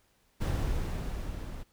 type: noise with level ramp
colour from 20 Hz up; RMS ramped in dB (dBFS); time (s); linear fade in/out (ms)
brown; -28 to -40; 0.4-1.64; 20
effects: pink hiss -69 dBFS RMS until 1.72 s